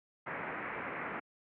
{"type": "low-pass noise", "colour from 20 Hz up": "white", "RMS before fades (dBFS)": -40, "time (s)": [0.26, 1.2], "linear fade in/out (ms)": 10, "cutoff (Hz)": 2200, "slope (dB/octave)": 48, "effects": ["high-pass 150 Hz 12 dB/octave"]}